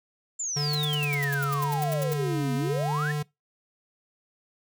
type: exponential two-way sweep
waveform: sine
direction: down then up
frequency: 7360 to 236.5 to 1873 Hz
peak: -28 dBFS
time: 0.39-3.12 s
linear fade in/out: 10 ms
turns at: 2.55 s
type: tone with vibrato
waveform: square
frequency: 144.9 Hz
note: D3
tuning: 23 cents flat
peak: -27 dBFS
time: 0.56-3.23 s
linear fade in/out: 10 ms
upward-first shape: sine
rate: 0.9 Hz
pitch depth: 53 cents each way
type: noise bursts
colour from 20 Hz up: blue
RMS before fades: -35 dBFS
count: 15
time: 0.73-2.136 s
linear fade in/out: 2 ms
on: 20 ms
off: 79 ms
effects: noise-tail reverb RT60 0.2 s tail -23 dB re dry